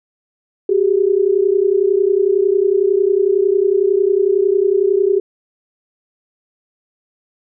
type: tone pair together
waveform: sine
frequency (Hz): 377.5 / 408.5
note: F#4 / G#4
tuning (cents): +35 / -29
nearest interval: minor second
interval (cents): 136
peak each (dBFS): -14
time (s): 0.69-5.2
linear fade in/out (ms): 5
effects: none